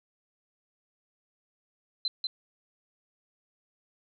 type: tone with echo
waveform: sine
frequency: 4073 Hz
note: C8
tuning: 47 cents flat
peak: -26 dBFS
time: 2.05-2.08 s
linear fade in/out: 2 ms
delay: 190 ms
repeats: 1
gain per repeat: -2 dB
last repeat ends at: 2.27 s
effects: none